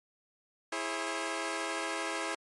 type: chord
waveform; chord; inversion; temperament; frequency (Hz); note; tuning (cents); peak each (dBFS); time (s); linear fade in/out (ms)
10% pulse; E augmented; none; equal with one note detuned; 329.6 / 415.3 / 537; E4 / G#4 / B#4; 0 / 0 / +45; -28 / -30 / -30; 0.72-2.35; 5
effects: MP3 48 kbps